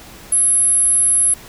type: tone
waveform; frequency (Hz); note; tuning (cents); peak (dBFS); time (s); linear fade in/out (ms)
sine; 10900; F9; -43; -11; 0.32-1.34; 5
effects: pink hiss -39 dBFS RMS until 1.48 s